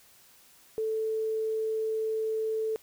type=tone; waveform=sine; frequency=440 Hz; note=A4; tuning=in tune; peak=-27 dBFS; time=0.78-2.76 s; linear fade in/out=0 ms; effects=white hiss -58 dBFS RMS until 2.82 s

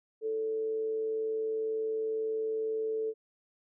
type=tone with amplitude modulation; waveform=sine; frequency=440 Hz; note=A4; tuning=in tune; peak=-28 dBFS; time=0.21-3.14 s; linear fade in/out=50 ms; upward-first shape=sine; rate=122 Hz; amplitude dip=30%; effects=none

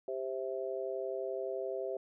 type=harmonic tone; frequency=131.6 Hz; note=C3; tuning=10 cents sharp; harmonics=3 / 4 / 5; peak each=-38 / -39 / -40 dBFS; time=0.08-1.97 s; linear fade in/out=2 ms; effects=none

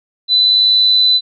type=tone with amplitude modulation; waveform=sine; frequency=4000 Hz; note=B7; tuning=21 cents sharp; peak=-6 dBFS; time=0.28-1.21 s; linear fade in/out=50 ms; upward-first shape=sine; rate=101 Hz; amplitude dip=40%; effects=none

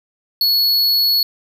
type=tone; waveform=square; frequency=4380 Hz; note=C#8; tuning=22 cents flat; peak=-13 dBFS; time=0.41-1.23 s; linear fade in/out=2 ms; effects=none

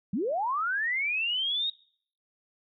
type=linear sweep; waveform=sine; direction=up; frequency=166.8 to 3784 Hz; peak=-26 dBFS; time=0.13-1.7 s; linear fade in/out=5 ms; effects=noise-tail reverb RT60 0.6 s tail -24 dB re dry

